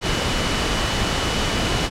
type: tone in noise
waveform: sine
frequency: 2960 Hz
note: F#7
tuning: in tune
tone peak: -31 dBFS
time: 0.01-1.9 s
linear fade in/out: 50 ms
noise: pink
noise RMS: -21 dBFS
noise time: 0.01-1.9 s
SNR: -13 dB
effects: low-pass 6000 Hz 12 dB/octave